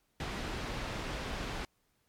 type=low-pass noise; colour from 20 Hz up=pink; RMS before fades=-38 dBFS; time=0.2-1.65 s; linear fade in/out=2 ms; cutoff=4100 Hz; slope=12 dB/octave; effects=pink hiss -75 dBFS RMS until 2.08 s + MP3 96 kbps